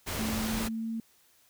pink noise, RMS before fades -34 dBFS, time 0.06-0.69 s, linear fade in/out 20 ms
sine tone with pitch glide, 219.4 to 225.7 Hz, A3 to A3, -5 to +44 cents, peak -31 dBFS, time 0.19-1 s, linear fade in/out 2 ms, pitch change +49 cents, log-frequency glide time 0.4-0.88 s
effects white hiss -64 dBFS RMS until 1.49 s

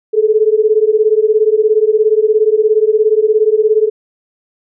sine beating tone pair, 423.9 / 440.9 Hz, G#4 / A4, +35 / +4 cents, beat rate 17 Hz, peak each -11 dBFS, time 0.13-3.9 s, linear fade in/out 20 ms, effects none

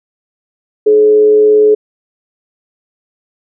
sine tone with frequency modulation, 425.2 Hz, G#4, 41 cents sharp, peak -4 dBFS, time 0.86-1.75 s, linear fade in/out 10 ms, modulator 117 Hz, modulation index 0.22, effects none

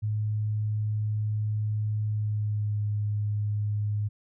sine tone with pitch glide, 106.6 to 104.47 Hz, G#2 to G#2, +46 to +11 cents, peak -25 dBFS, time 0.02-4.09 s, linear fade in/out 20 ms, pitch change -35 cents, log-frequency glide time 2.06-2.8 s, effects none

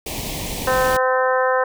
pink band-stop noise, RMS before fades -27 dBFS, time 0.06-0.97 s, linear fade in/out 5 ms, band 1000 to 2000 Hz, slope 48 dB/octave
harmonic tone, 257.4 Hz, C4, 28 cents flat, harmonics 2 / 3 / 4 / 5 / 6 / 7, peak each -18 / -24 / -22 / -26 / -25 / -27 dBFS, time 0.67-1.64 s, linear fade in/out 5 ms
effects none

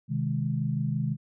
sine chord, Ab major, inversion first, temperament just, 129.78 / 155.74 / 207.7 Hz, C3 / Eb3 / Ab3, -14 / +2 / 0 cents, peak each -29 / -29 / -32 dBFS, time 0.08-1.17 s, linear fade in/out 50 ms, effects none

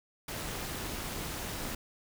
pink noise with amplitude modulation, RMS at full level -35 dBFS, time 0.28-1.75 s, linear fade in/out 5 ms, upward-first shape sine, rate 281 Hz, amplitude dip 65%, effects none

